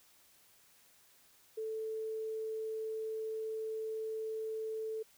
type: tone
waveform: sine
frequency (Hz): 440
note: A4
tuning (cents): 0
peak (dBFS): -36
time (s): 1.57-5.03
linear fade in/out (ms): 10
effects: white hiss -65 dBFS RMS until 5.17 s